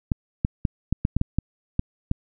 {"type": "clicks", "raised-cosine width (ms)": 5, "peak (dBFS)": -8, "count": 10, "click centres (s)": [0.118, 0.449, 0.652, 0.926, 1.051, 1.166, 1.214, 1.386, 1.794, 2.114], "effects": []}